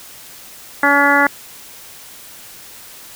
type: harmonic tone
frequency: 284.1 Hz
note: C#4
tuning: 43 cents sharp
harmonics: 1 / 2 / 3 / 4 / 5 / 6 / 7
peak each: -19 / -20 / -17 / -19 / -16 / -16 / -18 dBFS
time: 0.83-1.27 s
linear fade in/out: 2 ms
effects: white hiss -38 dBFS RMS until 3.15 s